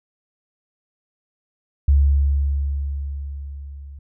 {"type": "tone with level ramp", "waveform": "sine", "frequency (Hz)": 70.2, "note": "C#2", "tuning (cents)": 22, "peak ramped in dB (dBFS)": [-10, -35], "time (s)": [1.88, 3.99], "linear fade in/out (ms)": 5, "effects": []}